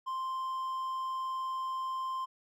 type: tone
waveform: triangle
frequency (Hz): 1046.5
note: C6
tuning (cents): 0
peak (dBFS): -31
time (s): 0.06-2.26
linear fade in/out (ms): 20
effects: none